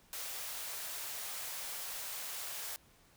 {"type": "high-pass noise", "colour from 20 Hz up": "white", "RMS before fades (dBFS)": -42, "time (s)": [0.13, 2.76], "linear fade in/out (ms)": 0, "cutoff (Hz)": 480, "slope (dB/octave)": 24, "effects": ["pink hiss -65 dBFS RMS until 3.16 s"]}